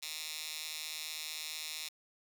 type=tone with high-pass filter; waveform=10% pulse; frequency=155.56 Hz; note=D#3; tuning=in tune; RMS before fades=-42 dBFS; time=0.02-1.89 s; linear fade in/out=10 ms; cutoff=3600 Hz; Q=1.3; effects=none